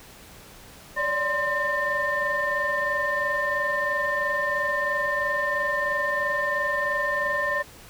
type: tone cluster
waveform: sine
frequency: 566 / 589 / 1042 / 1804 Hz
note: C#5 / D5 / C6 / A6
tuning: +36 / +5 / -7 / +43 cents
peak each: -32 / -29 / -28 / -24 dBFS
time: 0.96-7.63 s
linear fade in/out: 20 ms
effects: tanh soft clip ceiling -16 dBFS + pink hiss -47 dBFS RMS until 7.89 s